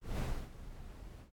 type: noise with ADSR envelope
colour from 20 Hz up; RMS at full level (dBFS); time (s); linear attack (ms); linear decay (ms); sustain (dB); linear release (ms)
brown; -33; 0.01-1.31; 180; 300; -16; 110
effects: AAC 64 kbps